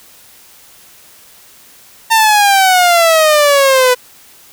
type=exponential sweep; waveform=sawtooth; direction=down; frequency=910 to 493.9 Hz; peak=-3 dBFS; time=2.1-3.95 s; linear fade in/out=20 ms; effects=white hiss -42 dBFS RMS until 4.52 s